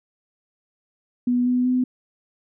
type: tone with pitch steps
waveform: sine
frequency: 245.6 / 249 / 252.5 Hz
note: B3 / B3 / B3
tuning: -9 / +14 / +39 cents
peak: -17 dBFS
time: 1.27-1.84 s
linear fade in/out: 5 ms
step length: 190 ms
effects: none

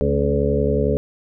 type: harmonic tone with a mistuned harmonic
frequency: 71 Hz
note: C#2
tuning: 42 cents sharp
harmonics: 1 / 2 / 3 / 4 / 6 / 7 / 8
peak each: -23 / -24 / -25 / -27 / -21 / -24 / -26 dBFS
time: 0.01-0.97 s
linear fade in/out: 0 ms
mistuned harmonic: 3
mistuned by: +38 cents
effects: none

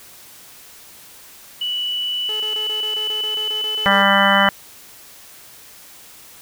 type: tone with pitch glide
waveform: sine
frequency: 2957 to 3000 Hz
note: F#7 to F#7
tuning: -2 to +23 cents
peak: -20 dBFS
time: 1.61-4.49 s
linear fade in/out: 5 ms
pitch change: +25 cents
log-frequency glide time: 1.84-3.68 s
type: tone bursts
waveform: sawtooth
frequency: 430 Hz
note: A4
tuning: 40 cents flat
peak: -28 dBFS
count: 13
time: 2.29-4.02 s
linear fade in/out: 0 ms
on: 110 ms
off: 25 ms
type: harmonic tone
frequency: 197.7 Hz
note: G3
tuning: 15 cents sharp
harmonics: 1 / 3 / 4 / 5 / 6 / 7 / 8 / 9 / 10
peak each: -21 / -21 / -21 / -21 / -21 / -21 / -21 / -21 / -21 dBFS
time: 3.86-4.49 s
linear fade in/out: 0 ms
effects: white hiss -43 dBFS RMS until 6.41 s

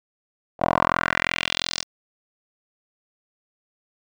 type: tone with band-pass filter sweep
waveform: 10% pulse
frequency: 42.84 Hz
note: F1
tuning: 33 cents flat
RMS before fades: -23 dBFS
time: 0.59-1.85 s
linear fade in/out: 50 ms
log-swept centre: 700 to 5600 Hz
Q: 2.6
effects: none

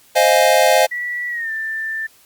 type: chord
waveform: square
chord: F minor seventh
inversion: second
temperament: equal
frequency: 523.3 / 622.3 / 698.5 / 830.6 Hz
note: C5 / Eb5 / F5 / Ab5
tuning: 0 / 0 / 0 / 0 cents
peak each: -17 / -16 / -17 / -19 dBFS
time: 0.15-0.87 s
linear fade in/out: 20 ms
type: tone with pitch glide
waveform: sine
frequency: 1949 to 1776.9 Hz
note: B6 to A6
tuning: -23 to +17 cents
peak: -21 dBFS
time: 0.91-2.07 s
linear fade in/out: 10 ms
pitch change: -160 cents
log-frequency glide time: 1.29-1.51 s
effects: white hiss -51 dBFS RMS until 2.25 s + Opus 48 kbps

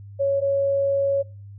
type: tone pair in turn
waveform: sine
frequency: 554.4 / 554.4 Hz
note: C#5 / C#5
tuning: 0 / 0 cents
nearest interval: unison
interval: 0 cents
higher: neither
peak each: -18 dBFS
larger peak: neither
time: 0.19-0.41 / 0.41-1.23 s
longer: second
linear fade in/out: 20 ms
effects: noise-tail reverb RT60 0.4 s tail -24 dB re dry + added 100 Hz sine -38 dBFS peak until 1.58 s

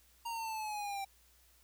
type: linear sweep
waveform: square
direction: down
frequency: 936 to 779 Hz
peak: -38 dBFS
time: 0.25-1.05 s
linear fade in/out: 10 ms
effects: added 60 Hz sine -68 dBFS peak until 1.63 s + white hiss -67 dBFS RMS until 1.63 s

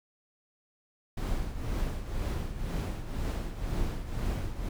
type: noise with tremolo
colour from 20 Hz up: brown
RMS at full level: -29 dBFS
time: 1.17-4.69 s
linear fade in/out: 5 ms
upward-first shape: triangle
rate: 2 Hz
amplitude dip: 70%
effects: none

